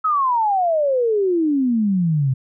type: exponential sweep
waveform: sine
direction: down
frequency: 1303 to 127.1 Hz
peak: -15 dBFS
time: 0.04-2.34 s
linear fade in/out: 10 ms
effects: none